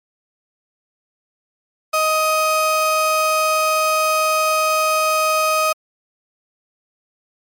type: tone pair together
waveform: 35% pulse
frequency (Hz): 627 / 1254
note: D#5 / D#6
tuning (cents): +13 / +13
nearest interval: octave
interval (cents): 1200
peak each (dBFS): -17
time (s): 1.93-5.73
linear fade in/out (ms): 10
effects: MP3 64 kbps